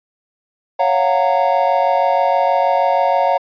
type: chord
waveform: triangle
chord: Gb major seventh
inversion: second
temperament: just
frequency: 555 / 693.7 / 740 / 925 Hz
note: Db5 / F5 / Gb5 / Bb5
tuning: +2 / -12 / 0 / -14 cents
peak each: -16 dBFS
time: 0.79-3.38 s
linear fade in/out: 10 ms
effects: resampled to 11025 Hz

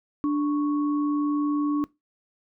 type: tone pair together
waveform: sine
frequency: 293.7 / 1108.7 Hz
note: D4 / C#6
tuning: 0 / 0 cents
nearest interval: octave + major seventh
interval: 2300 cents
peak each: -21 / -33 dBFS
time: 0.24-1.84 s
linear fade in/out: 0 ms
effects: noise-tail reverb RT60 0.2 s tail -21 dB re dry

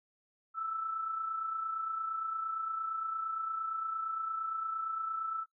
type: tone with amplitude modulation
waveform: sine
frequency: 1318.5 Hz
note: E6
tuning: in tune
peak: -31 dBFS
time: 0.54-5.46 s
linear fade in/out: 50 ms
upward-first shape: sine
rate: 28.7 Hz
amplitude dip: 45%
effects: noise-tail reverb RT60 0.1 s tail -17 dB re dry

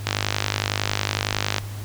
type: click train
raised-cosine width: 0.2 ms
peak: -3 dBFS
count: 78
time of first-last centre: 0.07-1.583 s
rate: 50.9 Hz
effects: added 102 Hz sine -30 dBFS peak until 1.84 s + pink hiss -41 dBFS RMS until 1.84 s

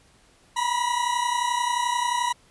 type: tone pair together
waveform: 40% pulse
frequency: 956.4 / 987.8 Hz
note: A#5 / B5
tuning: +44 / 0 cents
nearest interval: minor second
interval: 56 cents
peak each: -24 / -25 dBFS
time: 0.56-2.33 s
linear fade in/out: 10 ms
effects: pink hiss -58 dBFS RMS until 2.5 s + resampled to 24000 Hz

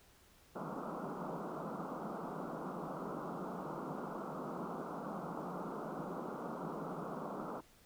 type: band-pass noise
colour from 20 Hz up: pink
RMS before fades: -43 dBFS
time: 0.55-7.61 s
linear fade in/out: 10 ms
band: 150 to 1400 Hz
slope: 96 dB/octave
effects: pink hiss -65 dBFS RMS until 7.85 s

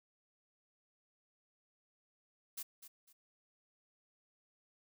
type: noise with echo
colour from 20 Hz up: blue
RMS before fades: -43 dBFS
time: 2.57-2.63 s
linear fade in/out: 10 ms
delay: 250 ms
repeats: 2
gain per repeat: -11 dB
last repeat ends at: 3.13 s
effects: none

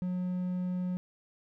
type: tone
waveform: triangle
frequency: 181.2 Hz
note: F#3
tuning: 36 cents flat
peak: -28 dBFS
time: 0.02-0.97 s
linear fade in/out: 0 ms
effects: none

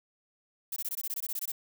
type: noise bursts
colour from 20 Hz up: violet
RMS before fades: -34 dBFS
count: 13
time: 0.72-1.519 s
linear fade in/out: 5 ms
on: 43 ms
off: 20 ms
effects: none

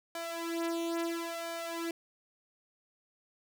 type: tone with flanger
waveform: sawtooth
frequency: 334.9 Hz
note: E4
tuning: 27 cents sharp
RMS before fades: -36 dBFS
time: 0.15-1.91 s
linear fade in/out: 2 ms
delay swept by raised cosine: 1.3 to 3.3 ms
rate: 0.74 Hz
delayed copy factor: +0.85
effects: none

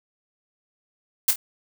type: noise with echo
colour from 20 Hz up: blue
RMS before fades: -17 dBFS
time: 1.28-1.31 s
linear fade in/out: 5 ms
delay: 25 ms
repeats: 2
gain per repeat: -8 dB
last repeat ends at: 1.36 s
effects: none

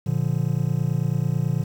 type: chord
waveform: triangle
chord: Bb major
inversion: none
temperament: just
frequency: 116.54 / 145.68 / 174.81 Hz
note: Bb2 / D3 / F3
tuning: 0 / -14 / +2 cents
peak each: -23 / -21 / -25 dBFS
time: 0.06-1.64 s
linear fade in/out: 10 ms
effects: 8-bit

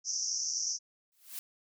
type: band-pass noise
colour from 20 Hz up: white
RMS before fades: -34 dBFS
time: 0.04-0.79 s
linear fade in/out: 50 ms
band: 5400 to 6200 Hz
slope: 96 dB/octave
type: noise with exponential growth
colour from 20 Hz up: blue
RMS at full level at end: -37 dBFS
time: 1.12-1.39 s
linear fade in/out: 0 ms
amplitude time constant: 58 ms
effects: none

